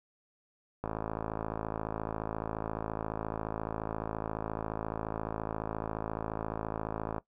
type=click train; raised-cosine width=1 ms; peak=-20 dBFS; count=346; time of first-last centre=0.84-7.182 s; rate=54.4 Hz; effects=noise-tail reverb RT60 0.1 s tail -18 dB re dry